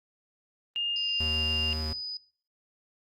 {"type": "tone with pitch glide", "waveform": "sine", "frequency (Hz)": [2823, 2802], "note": ["F7", "F7"], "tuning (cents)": [18, 5], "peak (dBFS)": -27, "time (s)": [0.76, 1.73], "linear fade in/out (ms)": 0, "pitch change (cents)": -13, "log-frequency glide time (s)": [0.9, 1.16]}
{"type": "tone", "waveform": "sine", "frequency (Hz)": 4978, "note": "D#8", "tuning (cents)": 0, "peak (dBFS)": -33, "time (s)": [0.96, 2.17], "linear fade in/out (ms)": 2}
{"type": "tone with vibrato", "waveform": "square", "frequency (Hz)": 77.78, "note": "D#2", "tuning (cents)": 0, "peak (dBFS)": -32, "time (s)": [1.2, 1.93], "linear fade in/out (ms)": 5, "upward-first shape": "sine", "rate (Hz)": 7.1, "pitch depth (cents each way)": 15}
{"effects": ["noise-tail reverb RT60 0.5 s tail -22 dB re dry", "Opus 32 kbps"]}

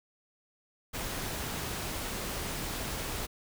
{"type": "noise", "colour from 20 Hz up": "pink", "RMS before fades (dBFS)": -36, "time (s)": [0.93, 3.27], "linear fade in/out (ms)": 20, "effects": []}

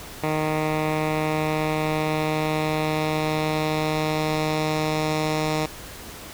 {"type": "tone with low-pass filter sweep", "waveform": "10% pulse", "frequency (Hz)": 154.8, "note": "D#3", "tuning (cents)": -9, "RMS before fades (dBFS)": -24, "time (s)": [0.23, 5.66], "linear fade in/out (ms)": 5, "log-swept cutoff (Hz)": [2200, 6200], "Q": 1.1, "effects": ["pink hiss -39 dBFS RMS until 6.33 s"]}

